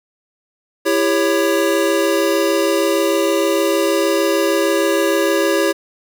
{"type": "chord", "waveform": "square", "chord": "C# diminished", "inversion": "first", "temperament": "just", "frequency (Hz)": [332.6, 399.1, 554.4], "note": ["E4", "G4", "C#5"], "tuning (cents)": [16, 31, 0], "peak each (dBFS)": -19, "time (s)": [0.85, 5.73], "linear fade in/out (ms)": 20, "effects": ["8-bit"]}